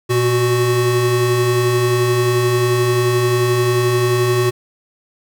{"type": "tone pair together", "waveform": "square", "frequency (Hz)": [119.54, 370], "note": ["A#2", "F#4"], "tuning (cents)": [44, 0], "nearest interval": "octave + minor sixth", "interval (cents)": 1956, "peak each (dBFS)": [-18, -16], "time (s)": [0.09, 4.51], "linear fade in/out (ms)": 20, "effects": []}